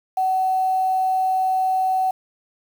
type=tone with quantisation; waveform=sine; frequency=753 Hz; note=F#5; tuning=30 cents sharp; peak=-17 dBFS; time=0.17-2.11 s; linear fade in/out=5 ms; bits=7; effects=none